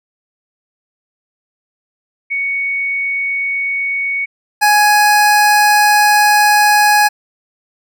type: tone pair in turn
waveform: sine / 25% pulse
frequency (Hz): 2228 / 834.6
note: C#7 / G#5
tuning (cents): +8 / +8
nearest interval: octave + perfect fourth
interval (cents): 1700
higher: first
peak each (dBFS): -15 / -4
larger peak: second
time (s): 2.3-4.26 / 4.61-7.09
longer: second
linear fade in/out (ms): 20
effects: none